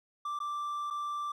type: tone with dropouts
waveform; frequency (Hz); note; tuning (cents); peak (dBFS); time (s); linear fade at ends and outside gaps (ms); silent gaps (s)
triangle; 1174.7; D6; 0; -31; 0.25-1.32; 5; 0.39-0.401 / 0.903-0.907
effects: none